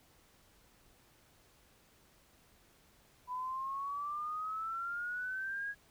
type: exponential sweep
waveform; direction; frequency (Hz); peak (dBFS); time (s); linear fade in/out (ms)
sine; up; 989 to 1661.2; -36; 3.27-5.75; 50
effects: pink hiss -66 dBFS RMS until 5.9 s